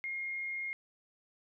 sine tone, 2137 Hz, C7, 36 cents sharp, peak -35 dBFS, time 0.04-0.73 s, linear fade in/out 0 ms, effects none

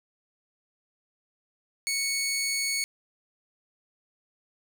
15% pulse tone, 2217 Hz, C#7, in tune, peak -20 dBFS, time 1.87-2.84 s, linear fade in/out 0 ms, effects none

